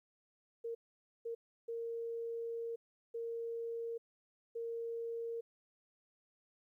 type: tone bursts at uneven times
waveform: sine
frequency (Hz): 462.5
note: A#4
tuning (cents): -14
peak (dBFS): -38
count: 5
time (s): 0.64-0.75 / 1.25-1.35 / 1.68-2.76 / 3.14-3.98 / 4.55-5.41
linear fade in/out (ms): 10
effects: 13-bit